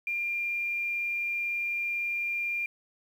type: tone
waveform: sine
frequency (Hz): 2394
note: D7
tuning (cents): +33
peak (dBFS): -28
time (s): 0.07-2.66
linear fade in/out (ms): 2
effects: 9-bit

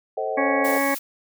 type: chord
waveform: sine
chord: A diminished seventh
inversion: none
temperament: just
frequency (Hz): 440 / 528 / 633.6 / 760.3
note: A4 / C5 / Eb5 / Gb5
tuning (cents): 0 / +16 / +31 / +47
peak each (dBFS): -29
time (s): 0.17-0.78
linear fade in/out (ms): 5
type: harmonic tone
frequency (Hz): 277.2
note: C#4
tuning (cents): 0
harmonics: 1 / 2 / 3 / 4 / 6 / 7 / 8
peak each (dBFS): -25 / -25 / -28 / -28 / -30 / -30 / -28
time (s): 0.37-0.95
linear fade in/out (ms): 10
type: noise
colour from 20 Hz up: blue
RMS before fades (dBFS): -32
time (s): 0.64-0.99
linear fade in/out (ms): 10
effects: none

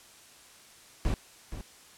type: noise with echo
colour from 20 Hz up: brown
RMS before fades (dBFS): -27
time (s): 1.05-1.14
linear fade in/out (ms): 0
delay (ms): 470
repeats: 1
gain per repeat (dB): -11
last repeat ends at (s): 1.61
effects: white hiss -54 dBFS RMS until 1.97 s + low-pass 10000 Hz 12 dB/octave

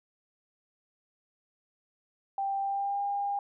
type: tone with pitch glide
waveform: sine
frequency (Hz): 787 to 805.4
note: G5 to G5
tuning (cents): +7 to +47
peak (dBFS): -28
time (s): 2.38-3.39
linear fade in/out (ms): 2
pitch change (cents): +40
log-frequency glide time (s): 2.6-3.02
effects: none

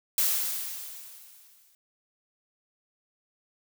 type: noise with exponential decay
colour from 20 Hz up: blue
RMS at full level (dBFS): -23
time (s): 0.18-1.75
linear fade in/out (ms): 1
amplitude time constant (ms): 340
effects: none

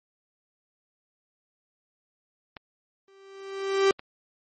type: clicks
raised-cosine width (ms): 0.3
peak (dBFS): -23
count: 2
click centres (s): 2.568 / 3.994
type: tone with exponential growth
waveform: 45% pulse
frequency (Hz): 390.4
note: G4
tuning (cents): -7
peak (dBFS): -16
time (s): 3.08-3.91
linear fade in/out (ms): 1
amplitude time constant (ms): 180
effects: low-pass 6000 Hz 12 dB/octave + MP3 32 kbps

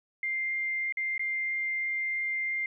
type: tone with dropouts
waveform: sine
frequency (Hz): 2101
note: C7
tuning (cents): +7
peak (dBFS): -28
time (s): 0.23-2.66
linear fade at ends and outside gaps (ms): 2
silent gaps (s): 0.924-0.971 / 1.179-1.194
effects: none

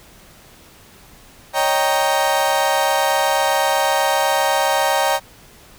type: chord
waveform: 35% pulse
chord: Eb dominant seventh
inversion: third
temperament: equal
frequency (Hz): 554.4 / 622.3 / 784 / 932.3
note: Db5 / Eb5 / G5 / Bb5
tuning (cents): 0 / 0 / 0 / 0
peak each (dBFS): -20 / -21 / -18 / -19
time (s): 1.53-5.2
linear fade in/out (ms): 50
effects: pink hiss -46 dBFS RMS until 5.78 s

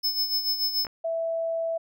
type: tone with tremolo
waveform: square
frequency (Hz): 5220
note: E8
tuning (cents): -18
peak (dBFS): -22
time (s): 0.03-0.87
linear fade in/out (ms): 20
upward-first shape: sine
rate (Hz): 6.9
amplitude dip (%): 65
type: clicks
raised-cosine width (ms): 0.5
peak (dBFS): -22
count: 2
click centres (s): 0.85 / 0.868
type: tone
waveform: sine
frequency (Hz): 659.3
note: E5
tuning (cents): 0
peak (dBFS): -25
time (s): 1.04-1.78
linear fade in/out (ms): 10
effects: none

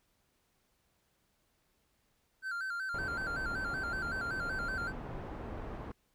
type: tone with vibrato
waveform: triangle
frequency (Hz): 1464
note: F#6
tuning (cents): -19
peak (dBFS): -33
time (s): 2.42-4.93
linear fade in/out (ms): 50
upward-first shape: square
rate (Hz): 5.3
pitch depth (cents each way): 86
type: low-pass noise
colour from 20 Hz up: pink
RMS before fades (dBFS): -42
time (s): 2.94-5.92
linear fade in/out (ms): 5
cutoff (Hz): 1100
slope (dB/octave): 12
effects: pink hiss -75 dBFS RMS until 6.14 s

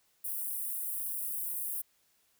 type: high-pass noise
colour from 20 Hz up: white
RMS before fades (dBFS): -36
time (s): 0.24-1.82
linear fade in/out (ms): 10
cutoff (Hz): 9400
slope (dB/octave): 48
effects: white hiss -71 dBFS RMS until 2.39 s

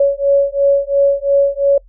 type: beating tone pair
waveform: sine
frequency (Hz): 558 / 560.9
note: C#5 / C#5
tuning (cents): +11 / +20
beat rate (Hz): 2.9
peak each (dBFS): -13 / -13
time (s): 0-1.78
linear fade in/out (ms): 5
effects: noise-tail reverb RT60 0.1 s tail -24 dB re dry + added 42 Hz sine -41 dBFS peak until 1.88 s

